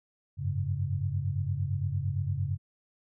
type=chord; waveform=sine; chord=F# suspended second; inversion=none; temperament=equal with one note detuned; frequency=92.5 / 101.28 / 138.59 Hz; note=F#2 / G#2 / C#3; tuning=0 / -43 / 0 cents; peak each=-32 dBFS; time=0.37-2.58 s; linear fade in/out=50 ms; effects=none